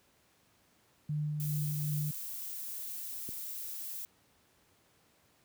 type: tone with tremolo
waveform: sine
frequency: 150 Hz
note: D3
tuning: 37 cents sharp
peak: -30 dBFS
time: 1.09-2.11 s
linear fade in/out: 5 ms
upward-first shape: sine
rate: 2.6 Hz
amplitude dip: 25%
type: noise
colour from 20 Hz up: violet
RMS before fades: -41 dBFS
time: 1.4-4.05 s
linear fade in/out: 0 ms
type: click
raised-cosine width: 3 ms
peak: -31 dBFS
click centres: 3.29 s
effects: pink hiss -68 dBFS RMS until 5.44 s + high-pass 80 Hz 12 dB/octave